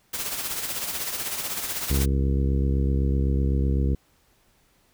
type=noise with tremolo; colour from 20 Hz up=white; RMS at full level=-28 dBFS; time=0.13-2.06 s; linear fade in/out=10 ms; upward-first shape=sine; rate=16 Hz; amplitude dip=50%
type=harmonic tone; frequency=67.9 Hz; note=C#2; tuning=35 cents flat; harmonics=1 / 2 / 3 / 4 / 5 / 6 / 7; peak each=-21 / -27 / -31 / -33 / -35 / -37 / -38 dBFS; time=1.9-3.95 s; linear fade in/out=5 ms
effects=pink hiss -63 dBFS RMS until 4.93 s